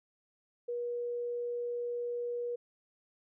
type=tone; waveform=sine; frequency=480.7 Hz; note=B4; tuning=47 cents flat; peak=-33 dBFS; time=0.68-2.56 s; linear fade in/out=10 ms; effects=none